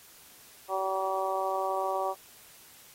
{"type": "harmonic tone", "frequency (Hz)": 190.9, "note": "G3", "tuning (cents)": -46, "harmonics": [2, 3, 4, 5, 6], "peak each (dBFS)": [-36, -33, -32, -35, -35], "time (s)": [0.68, 2.15], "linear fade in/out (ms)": 50, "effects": ["white hiss -54 dBFS RMS until 2.94 s", "AAC 48 kbps"]}